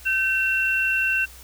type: tone pair together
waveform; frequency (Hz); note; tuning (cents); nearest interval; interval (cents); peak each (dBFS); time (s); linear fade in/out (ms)
sine; 1542 / 2718; G6 / F7; -29 / -48; minor seventh; 981; -23 / -21; 0.05-1.26; 20
effects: added 62 Hz sine -45 dBFS peak until 1.43 s + white hiss -46 dBFS RMS until 1.43 s